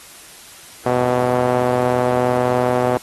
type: tone with band-pass filter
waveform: sawtooth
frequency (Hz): 124.5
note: B2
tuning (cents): +14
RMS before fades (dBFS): -18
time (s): 0.86-2.97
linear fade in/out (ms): 0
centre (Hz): 630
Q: 1.8
effects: white hiss -41 dBFS RMS until 3.02 s + AAC 32 kbps